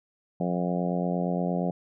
harmonic tone, 88.6 Hz, F2, 25 cents sharp, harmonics 2 / 3 / 4 / 5 / 6 / 7 / 8 / 9, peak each -27 / -34 / -37 / -36 / -35 / -35 / -35 / -42 dBFS, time 0.4-1.71 s, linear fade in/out 5 ms, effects none

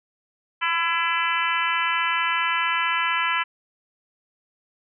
harmonic tone with a mistuned harmonic, 335.5 Hz, E4, 31 cents sharp, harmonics 3 / 4 / 5 / 6 / 7 / 8 / 9, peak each -26 / -27 / -28 / -29 / -29 / -30 / -31 dBFS, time 0.61-3.44 s, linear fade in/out 20 ms, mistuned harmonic 8, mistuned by -23 cents, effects none

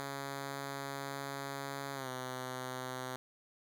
5% pulse tone with pitch glide, 138.59 to 128.56 Hz, C#3 to C3, 0 to -30 cents, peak -28 dBFS, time 0-3.16 s, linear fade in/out 0 ms, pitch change -130 cents, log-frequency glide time 1.94-2.09 s, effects 10-bit

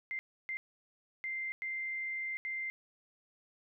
sine tone bursts at uneven times, 2089 Hz, C7, 3 cents flat, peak -35 dBFS, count 5, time 0.11-0.19 / 0.49-0.57 / 1.24-1.52 / 1.62-2.37 / 2.45-2.7 s, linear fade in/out 0 ms, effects none

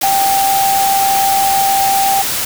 sine tone in noise, 784 Hz, G5, in tune, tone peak -11 dBFS, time 0.03-2.22 s, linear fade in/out 5 ms, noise white, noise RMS -18 dBFS, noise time 0.01-2.45 s, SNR +4 dB, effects none

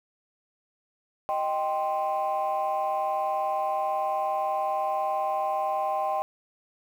sine chord, C minor, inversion first, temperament equal, 622.3 / 784 / 1046.5 Hz, Eb5 / G5 / C6, 0 / 0 / 0 cents, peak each -29 / -26 / -30 dBFS, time 1.29-6.22 s, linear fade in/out 0 ms, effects tanh soft clip ceiling -19 dBFS + 9-bit

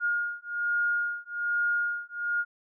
sine beating tone pair, 1423 / 1424.2 Hz, F6 / F6, +32 / +33 cents, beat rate 1.2 Hz, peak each -29 / -29 dBFS, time 0-2.45 s, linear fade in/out 50 ms, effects none

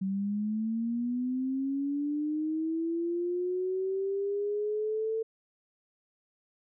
sine linear sweep, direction up, 189.6 to 448.4 Hz, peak -28 dBFS, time 0.01-5.23 s, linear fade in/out 10 ms, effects none

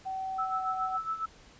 sine tone with pitch glide, 762 to 753.7 Hz, G5 to F#5, -49 to +32 cents, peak -32 dBFS, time 0.05-0.98 s, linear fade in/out 20 ms, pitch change -19 cents, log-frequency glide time 0.36-0.65 s
sine tone with tremolo, 1312 Hz, E6, 9 cents flat, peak -28 dBFS, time 0.38-1.26 s, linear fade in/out 10 ms, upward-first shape sine, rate 7.2 Hz, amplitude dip 75%
effects pink hiss -56 dBFS RMS until 1.59 s + resampled to 16000 Hz

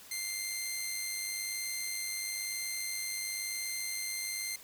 10% pulse tone with amplitude modulation, 2091 Hz, C7, 2 cents flat, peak -24 dBFS, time 0.11-4.56 s, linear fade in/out 5 ms, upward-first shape sine, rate 101 Hz, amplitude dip 35%, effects white hiss -53 dBFS RMS until 4.63 s

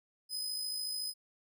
sawtooth tone with amplitude modulation, 5030 Hz, D#8, 18 cents sharp, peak -31 dBFS, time 0.29-1.14 s, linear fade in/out 50 ms, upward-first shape sine, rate 53.8 Hz, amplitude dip 40%, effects none

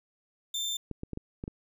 30% pulse tone, 3574 Hz, A7, 26 cents sharp, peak -28 dBFS, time 0.54-0.77 s, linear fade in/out 5 ms
clicks, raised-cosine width 3 ms, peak -23 dBFS, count 6, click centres 0.913 / 1.034 / 1.133 / 1.174 / 1.439 / 1.479 s
effects none

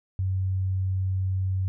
sine tone, 94.4 Hz, F#2, 35 cents sharp, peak -23 dBFS, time 0.19-1.68 s, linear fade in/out 0 ms, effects none

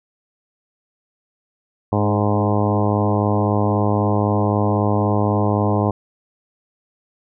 harmonic tone with a mistuned harmonic, 103.83 Hz, G#2, in tune, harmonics 1 / 2 / 3 / 4 / 5 / 6 / 7 / 8 / 9 / 10, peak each -19 / -22 / -24 / -25 / -26 / -27 / -27 / -28 / -29 / -29 dBFS, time 1.92-5.91 s, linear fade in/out 5 ms, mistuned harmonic 3, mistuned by -17 cents, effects none

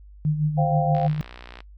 sine tone with tremolo, 151.7 Hz, D#3, 44 cents flat, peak -17 dBFS, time 0.25-1.21 s, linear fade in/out 0 ms, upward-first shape sine, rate 6.3 Hz, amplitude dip 60%
sine chord, C suspended fourth, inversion none, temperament equal, 523.3 / 698.5 / 784 Hz, C5 / F5 / G5, 0 / 0 / 0 cents, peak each -28 / -24 / -27 dBFS, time 0.57-1.08 s, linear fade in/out 20 ms
click train, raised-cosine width 0.3 ms, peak -24 dBFS, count 41, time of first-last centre 0.95-1.605 s, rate 61.1 Hz
effects noise-tail reverb RT60 0.1 s tail -21 dB re dry + added 50 Hz sine -43 dBFS peak until 1.77 s

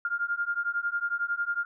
sine beating tone pair, 1400 / 1411 Hz, F6 / F6, +4 / +17 cents, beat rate 11 Hz, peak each -30 / -30 dBFS, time 0.05-1.65 s, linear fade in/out 2 ms, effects none

